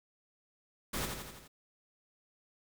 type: noise with echo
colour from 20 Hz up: pink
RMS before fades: -36 dBFS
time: 0.93-1.06 s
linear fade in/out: 10 ms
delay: 84 ms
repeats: 5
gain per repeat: -4 dB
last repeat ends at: 1.48 s
effects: none